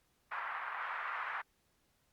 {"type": "band-pass noise", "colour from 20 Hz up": "pink", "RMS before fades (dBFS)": -40, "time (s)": [0.31, 1.42], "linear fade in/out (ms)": 10, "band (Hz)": [1000, 1800], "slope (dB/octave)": 24, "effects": ["pink hiss -75 dBFS RMS until 2.12 s", "Opus 48 kbps"]}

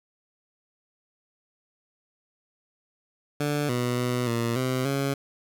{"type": "tone with pitch steps", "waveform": "15% pulse", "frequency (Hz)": [146.7, 122.7, 123.6, 117.1, 128.9, 138.4], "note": ["D3", "B2", "B2", "A#2", "C3", "C#3"], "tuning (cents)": [-2, -11, 2, 8, -26, -2], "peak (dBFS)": -18, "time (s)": [3.4, 5.14], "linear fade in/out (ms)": 5, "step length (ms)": 290, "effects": []}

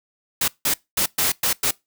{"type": "noise bursts at uneven times", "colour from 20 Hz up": "white", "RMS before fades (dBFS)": -20, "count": 6, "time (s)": [[0.41, 0.48], [0.65, 0.74], [0.97, 1.06], [1.18, 1.32], [1.43, 1.53], [1.63, 1.71]], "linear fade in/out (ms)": 5, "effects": ["noise-tail reverb RT60 0.2 s tail -23 dB re dry"]}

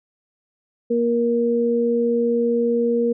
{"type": "tone pair together", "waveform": "sine", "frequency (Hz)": [236.1, 471.3], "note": ["A#3", "A#4"], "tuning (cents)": [22, 19], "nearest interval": "octave", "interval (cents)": 1197, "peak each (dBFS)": [-21, -18], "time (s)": [0.9, 3.13], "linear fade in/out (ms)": 10, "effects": []}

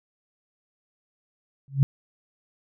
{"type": "tone with exponential growth", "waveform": "sine", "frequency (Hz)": 137.2, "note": "C#3", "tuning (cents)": -17, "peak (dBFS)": -11, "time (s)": [1.68, 1.83], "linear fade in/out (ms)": 0, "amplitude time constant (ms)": 32, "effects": []}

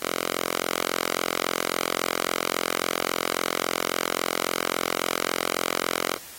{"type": "tone with high-pass filter", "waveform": "5% pulse", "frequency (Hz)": 43.65, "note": "F1", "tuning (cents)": 0, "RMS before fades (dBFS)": -28, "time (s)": [0, 6.18], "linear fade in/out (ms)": 50, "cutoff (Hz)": 520, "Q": 0.58, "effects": ["white hiss -43 dBFS RMS until 6.38 s", "AAC 48 kbps"]}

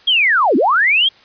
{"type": "linear two-way sweep", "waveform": "sine", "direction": "down then up", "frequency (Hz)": [3322, 224.7, 3322], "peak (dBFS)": -10, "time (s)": [0.07, 1.09], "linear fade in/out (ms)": 10, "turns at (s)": 0.56, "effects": ["white hiss -47 dBFS RMS until 1.24 s", "resampled to 11025 Hz"]}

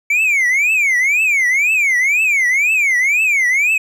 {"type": "tone with vibrato", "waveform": "triangle", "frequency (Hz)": 2261, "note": "C#7", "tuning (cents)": 34, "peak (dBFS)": -10, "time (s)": [0.1, 3.78], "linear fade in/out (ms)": 5, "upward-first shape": "triangle", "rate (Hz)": 2, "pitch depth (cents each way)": 290, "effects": []}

